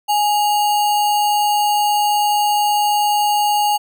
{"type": "tone with sample-and-hold", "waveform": "sine", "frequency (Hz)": 830.6, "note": "G#5", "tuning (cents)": 0, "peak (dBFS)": -13, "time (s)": [0.08, 3.78], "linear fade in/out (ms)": 20, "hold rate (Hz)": 3675, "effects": []}